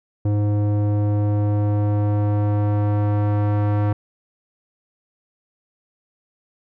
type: tone with low-pass filter sweep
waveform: square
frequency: 103.7 Hz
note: G#2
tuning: 2 cents flat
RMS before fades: -19 dBFS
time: 0.25-3.93 s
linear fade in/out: 5 ms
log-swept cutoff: 480 to 1200 Hz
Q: 0.87
effects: none